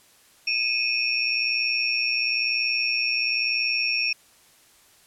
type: tone cluster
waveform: sine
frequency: 2464 / 2585 / 5500 Hz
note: D#7 / E7 / F8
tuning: -17 / -34 / -27 cents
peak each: -26 dBFS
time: 0.47-4.13 s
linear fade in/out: 5 ms
effects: white hiss -56 dBFS RMS until 5.06 s + low-pass 12000 Hz 12 dB/octave